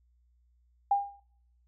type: tone with exponential decay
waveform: sine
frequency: 804 Hz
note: G5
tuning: 44 cents sharp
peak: -19 dBFS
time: 0.91-1.2 s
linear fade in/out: 5 ms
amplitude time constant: 62 ms
effects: noise-tail reverb RT60 0.7 s tail -24 dB re dry + added 60 Hz sine -64 dBFS peak until 1.67 s